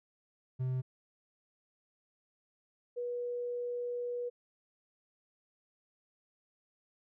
triangle / sine tone pair in turn, 128.6 / 485.5 Hz, C3 / B4, -30 / -30 cents, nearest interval octave + major seventh, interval 2300 cents, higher second, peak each -29 / -34 dBFS, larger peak first, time 0.59-0.82 / 2.96-4.3 s, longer second, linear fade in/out 20 ms, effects none

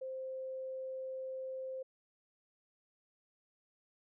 sine tone, 523.3 Hz, C5, in tune, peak -39 dBFS, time 0.01-1.83 s, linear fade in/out 10 ms, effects none

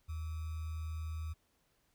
sine tone with sample-and-hold, 79.6 Hz, D#2, 40 cents sharp, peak -37 dBFS, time 0.08-1.34 s, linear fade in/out 20 ms, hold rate 1225 Hz, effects pink hiss -75 dBFS RMS until 1.94 s

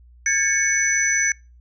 sine tone cluster, 1626 / 1771 / 2216 / 5990 Hz, G#6 / A6 / C#7 / F#8, -37 / +11 / -1 / +20 cents, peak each -23 / -26 / -23 / -20 dBFS, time 0.26-1.32 s, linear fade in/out 2 ms, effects noise-tail reverb RT60 0.3 s tail -26 dB re dry + added 60 Hz sine -46 dBFS peak until 1.6 s

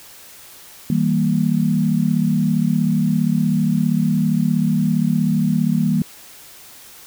sine chord, E diminished, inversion none, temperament equal with one note detuned, 160.58 / 196 / 233.1 Hz, E3 / G3 / Bb3, -45 / 0 / 0 cents, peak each -19 dBFS, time 0.9-6.02 s, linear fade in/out 2 ms, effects white hiss -42 dBFS RMS until 7.06 s

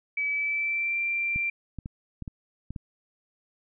sine tone with pitch glide, 2291 to 2362 Hz, D7 to D7, -44 to +9 cents, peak -25 dBFS, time 0.17-1.5 s, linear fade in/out 5 ms, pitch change +53 cents, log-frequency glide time 0.29-0.99 s
clicks, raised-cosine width 5 ms, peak -23 dBFS, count 7, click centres 1.36 / 1.787 / 1.859 / 2.223 / 2.278 / 2.706 / 2.762 s
effects none

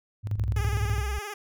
sine tone with tremolo, 103.83 Hz, G#2, in tune, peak -23 dBFS, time 0.23-1.03 s, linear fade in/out 50 ms, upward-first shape square, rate 12 Hz, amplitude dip 70%
sine tone, 65.5 Hz, C2, 2 cents sharp, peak -27 dBFS, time 0.38-1.19 s, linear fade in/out 5 ms
10% pulse tone with vibrato, 412.8 Hz, G#4, 10 cents flat, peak -26 dBFS, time 0.56-1.34 s, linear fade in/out 5 ms, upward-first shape sine, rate 19 Hz, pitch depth 62 cents each way
effects none

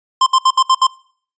square tone bursts, 1046.5 Hz, C6, in tune, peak -9 dBFS, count 6, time 0.21-0.869 s, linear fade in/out 5 ms, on 54 ms, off 67 ms, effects noise-tail reverb RT60 0.5 s tail -21 dB re dry + resampled to 16000 Hz

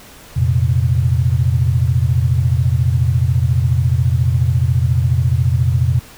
sine chord, F suspended fourth, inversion none, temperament equal with one note detuned, 86.5 / 116.54 / 130.81 Hz, F2 / Bb2 / C3, -16 / 0 / 0 cents, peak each -16 dBFS, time 0.36-6 s, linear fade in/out 10 ms, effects pink hiss -40 dBFS RMS until 6.17 s

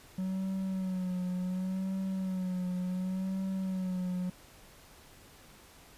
triangle tone with vibrato, 186 Hz, F#3, 9 cents sharp, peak -29 dBFS, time 0.18-4.3 s, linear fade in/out 5 ms, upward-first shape sine, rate 0.69 Hz, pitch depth 47 cents each way, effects pink hiss -56 dBFS RMS until 5.97 s + resampled to 32000 Hz

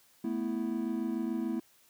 triangle chord, A suspended second, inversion none, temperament equal, 220 / 246.9 / 329.6 Hz, A3 / B3 / E4, 0 / 0 / 0 cents, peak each -33 dBFS, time 0.24-1.6 s, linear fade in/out 5 ms, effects white hiss -64 dBFS RMS until 1.89 s + high-pass 60 Hz 12 dB/octave

